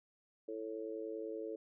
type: harmonic tone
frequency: 110.3 Hz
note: A2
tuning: 5 cents sharp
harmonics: 3 / 4 / 5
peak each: -45 / -42 / -47 dBFS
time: 0.48-1.56 s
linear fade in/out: 5 ms
effects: none